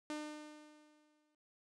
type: tone with exponential decay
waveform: sawtooth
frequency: 301.9 Hz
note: D4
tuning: 48 cents sharp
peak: -35 dBFS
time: 0.1-1.35 s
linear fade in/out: 1 ms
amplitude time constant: 270 ms
effects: resampled to 22050 Hz